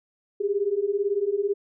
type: beating tone pair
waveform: sine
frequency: 392 / 410 Hz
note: G4 / G#4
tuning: 0 / -22 cents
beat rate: 18 Hz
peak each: -26 / -24 dBFS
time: 0.4-1.54 s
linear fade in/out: 10 ms
effects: none